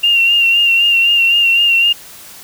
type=tone with vibrato; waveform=sine; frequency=2774 Hz; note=F7; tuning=12 cents flat; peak=-8 dBFS; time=0.03-1.93 s; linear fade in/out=10 ms; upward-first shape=sine; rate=3.9 Hz; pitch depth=37 cents each way; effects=white hiss -36 dBFS RMS until 2.43 s